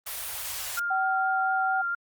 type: band-stop noise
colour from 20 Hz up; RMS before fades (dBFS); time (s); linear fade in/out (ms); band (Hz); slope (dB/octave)
white; -34; 0.06-0.8; 10; 110 to 580; 24
type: tone with vibrato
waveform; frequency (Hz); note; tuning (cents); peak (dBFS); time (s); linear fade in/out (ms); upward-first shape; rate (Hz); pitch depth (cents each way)
sine; 1399; F6; +3; -26; 0.77-1.95; 5; triangle; 4.3; 16
type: tone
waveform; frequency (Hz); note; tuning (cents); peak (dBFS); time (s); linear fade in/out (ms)
sine; 763; G5; -47; -25; 0.9-1.82; 10
effects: Opus 24 kbps